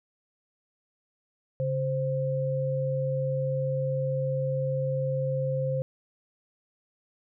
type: tone pair together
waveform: sine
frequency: 138.6 / 523.3 Hz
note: C#3 / C5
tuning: 0 / 0 cents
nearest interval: octave + major seventh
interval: 2300 cents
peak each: -28 dBFS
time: 1.6-5.82 s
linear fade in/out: 0 ms
effects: none